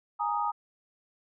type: chord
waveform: sine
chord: Ab suspended second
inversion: none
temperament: equal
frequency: 830.6 / 932.3 / 1244.5 Hz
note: Ab5 / Bb5 / Eb6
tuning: 0 / 0 / 0 cents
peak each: -31 dBFS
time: 0.19-0.52 s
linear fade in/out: 20 ms
effects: none